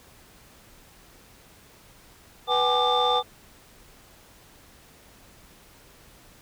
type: tone cluster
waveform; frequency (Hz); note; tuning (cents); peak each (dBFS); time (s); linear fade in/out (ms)
sine; 492.1 / 763 / 840 / 1189 / 3561; B4 / G5 / G#5 / D6 / A7; -6 / -47 / +19 / +21 / +20; -25; 2.47-3.23; 50
effects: tanh soft clip ceiling -13 dBFS + pink hiss -53 dBFS RMS until 6.41 s